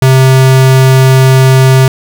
square tone, 131.6 Hz, C3, 10 cents sharp, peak -3 dBFS, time 0.02-1.88 s, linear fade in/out 2 ms, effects none

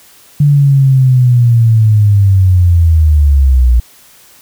sine linear sweep, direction down, 146.83 to 58.27 Hz, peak -4 dBFS, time 0.4-3.8 s, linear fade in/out 5 ms, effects white hiss -42 dBFS RMS until 4.41 s

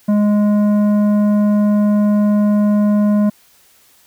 sine tone with tanh clipping, 207.7 Hz, G#3, in tune, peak -12 dBFS, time 0.08-3.3 s, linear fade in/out 10 ms, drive 10 dB, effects white hiss -51 dBFS RMS until 4.06 s

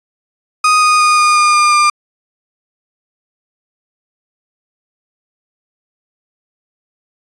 35% pulse tone with pitch steps, 1244.5 / 1236.6 / 1228.8 / 1221 / 1213.3 / 1205.6 / 1197.9 Hz, D#6 / D#6 / D#6 / D#6 / D#6 / D6 / D6, 0 / -11 / -22 / -33 / -44 / +45 / +34 cents, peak -6 dBFS, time 0.64-1.9 s, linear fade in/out 5 ms, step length 180 ms, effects resampled to 22050 Hz

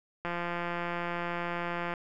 click train, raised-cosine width 0.5 ms, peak -19 dBFS, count 293, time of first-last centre 0.25-1.938 s, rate 173 Hz, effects none

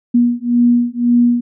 sine beating tone pair, 239.5 / 241.4 Hz, A#3 / B3, +47 / -39 cents, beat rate 1.9 Hz, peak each -13 dBFS, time 0.14-1.41 s, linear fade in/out 10 ms, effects none

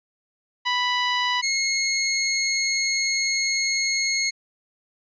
15% pulse tone pair in turn, 987.8 / 2162 Hz, B5 / C#7, 0 / -44 cents, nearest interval octave + major second, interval 1356 cents, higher second, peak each -14 dBFS, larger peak neither, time 0.65-1.42 / 1.42-4.31 s, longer second, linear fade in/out 20 ms, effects resampled to 16000 Hz

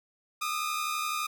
sawtooth tone pair together, 1216.2 / 1288 Hz, D#6 / E6, -40 / -41 cents, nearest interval minor second, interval 99 cents, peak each -27 / -32 dBFS, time 0.41-1.27 s, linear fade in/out 10 ms, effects none

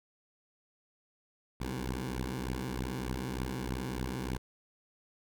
10% pulse beating tone pair, 62.2 / 65.5 Hz, B1 / C2, +13 / +2 cents, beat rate 3.3 Hz, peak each -29 dBFS, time 1.6-4.38 s, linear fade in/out 10 ms, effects none

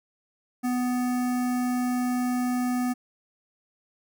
square tone with notch filter, 248.4 Hz, B3, 10 cents sharp, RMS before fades -26 dBFS, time 0.63-2.94 s, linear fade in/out 20 ms, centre 3500 Hz, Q 0.81, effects none

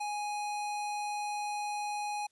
square tone, 830.6 Hz, G#5, in tune, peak -34 dBFS, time 0-2.27 s, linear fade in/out 10 ms, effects white hiss -75 dBFS RMS until 2.31 s + resampled to 24000 Hz

